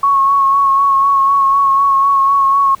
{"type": "tone with vibrato", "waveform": "sine", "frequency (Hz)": 1102, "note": "C#6", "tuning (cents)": -11, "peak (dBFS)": -8, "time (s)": [0.03, 2.75], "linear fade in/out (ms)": 5, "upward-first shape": "sine", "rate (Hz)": 4, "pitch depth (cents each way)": 25, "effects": ["pink hiss -43 dBFS RMS until 2.8 s"]}